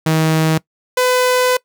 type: tone pair in turn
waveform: sawtooth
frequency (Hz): 158.8 / 502.9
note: D#3 / B4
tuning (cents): +36 / +31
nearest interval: octave + minor sixth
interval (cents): 1995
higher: second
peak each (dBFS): -8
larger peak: neither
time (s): 0.06-0.58 / 0.97-1.57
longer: second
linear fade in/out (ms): 5
effects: noise-tail reverb RT60 0.1 s tail -22 dB re dry